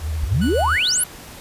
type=tone with vibrato; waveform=sine; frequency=78.1 Hz; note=D#2; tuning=7 cents sharp; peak=-21 dBFS; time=0-0.78 s; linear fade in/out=50 ms; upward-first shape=triangle; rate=14 Hz; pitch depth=110 cents each way
type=click; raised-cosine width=0.5 ms; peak=-23 dBFS; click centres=0.153 s
type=exponential sweep; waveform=sine; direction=up; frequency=56 to 11840 Hz; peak=-16 dBFS; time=0.23-1.04 s; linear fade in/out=5 ms
type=tone with tremolo; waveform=25% pulse; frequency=1476 Hz; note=F#6; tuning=5 cents flat; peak=-24 dBFS; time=0.41-1.04 s; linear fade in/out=10 ms; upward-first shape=sine; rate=6.8 Hz; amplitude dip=40%
effects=pink hiss -39 dBFS RMS until 1.4 s + resampled to 32000 Hz